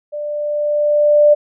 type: tone with level ramp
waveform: sine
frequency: 592 Hz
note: D5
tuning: 14 cents sharp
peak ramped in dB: -22 to -5 dBFS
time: 0.12-1.35 s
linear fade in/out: 20 ms
effects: none